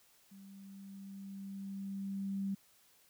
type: tone with level ramp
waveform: sine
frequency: 196 Hz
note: G3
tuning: in tune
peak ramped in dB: -52 to -33 dBFS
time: 0.31-2.55 s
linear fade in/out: 10 ms
effects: white hiss -67 dBFS RMS until 3.09 s